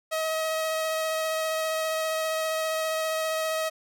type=tone with vibrato; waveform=sawtooth; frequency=636 Hz; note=D#5; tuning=38 cents sharp; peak=-22 dBFS; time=0.11-3.7 s; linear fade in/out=20 ms; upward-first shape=sine; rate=15 Hz; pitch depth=10 cents each way; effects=none